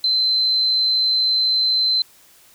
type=tone; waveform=sine; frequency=4078 Hz; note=C8; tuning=45 cents flat; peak=-15 dBFS; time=0.04-2.02 s; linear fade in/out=2 ms; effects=white hiss -51 dBFS RMS until 2.54 s